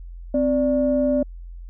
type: tone pair together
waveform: sine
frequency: 259.6 / 587.3 Hz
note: C4 / D5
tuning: -13 / 0 cents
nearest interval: octave + major second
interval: 1413 cents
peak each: -19 dBFS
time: 0.34-1.23 s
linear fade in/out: 5 ms
effects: tanh soft clip ceiling -9 dBFS + added 43 Hz sine -34 dBFS peak until 1.69 s